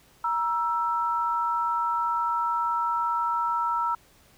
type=tone pair together; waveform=sine; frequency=944.9 / 1327 Hz; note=A#5 / E6; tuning=+23 / +11 cents; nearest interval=tritone; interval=588 cents; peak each=-26 dBFS; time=0.24-3.95 s; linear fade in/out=5 ms; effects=pink hiss -58 dBFS RMS until 4.37 s